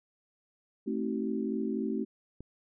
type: chord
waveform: sine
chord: A diminished seventh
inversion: none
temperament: just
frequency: 220 / 264 / 316.8 / 380.2 Hz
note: A3 / C4 / Eb4 / Gb4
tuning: 0 / +16 / +31 / +47 cents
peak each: -33 / -35 / -37 / -36 dBFS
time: 0.86-2.05 s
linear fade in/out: 20 ms
type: click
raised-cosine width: 3 ms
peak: -31 dBFS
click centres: 2.406 s
effects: none